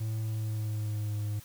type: tone with pitch glide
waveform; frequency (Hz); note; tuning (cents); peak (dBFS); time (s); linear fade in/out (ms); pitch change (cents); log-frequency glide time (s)
triangle; 110 to 104.79; A2 to G#2; 0 to +16; -28; 0-1.4; 10; -84; 0.23-1.19
effects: white hiss -53 dBFS RMS until 1.44 s